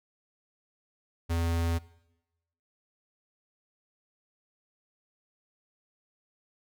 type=tone; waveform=square; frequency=83.9 Hz; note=E2; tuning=31 cents sharp; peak=-27 dBFS; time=1.29-1.79 s; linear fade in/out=20 ms; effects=noise-tail reverb RT60 0.9 s tail -20 dB re dry